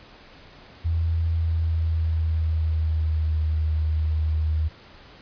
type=tone with pitch glide; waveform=sine; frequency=82.4 to 78.09 Hz; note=E2 to D#2; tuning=0 to +7 cents; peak=-20 dBFS; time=0.84-4.69 s; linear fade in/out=20 ms; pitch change=-93 cents; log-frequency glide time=1.26-3.42 s; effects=pink hiss -48 dBFS RMS until 5.21 s + resampled to 11025 Hz